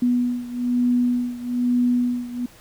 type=beating tone pair; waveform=sine; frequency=244.7 / 245.8 Hz; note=B3 / B3; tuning=-16 / -8 cents; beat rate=1.1 Hz; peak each=-20 / -23 dBFS; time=0.02-2.46 s; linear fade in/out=5 ms; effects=pink hiss -49 dBFS RMS until 2.6 s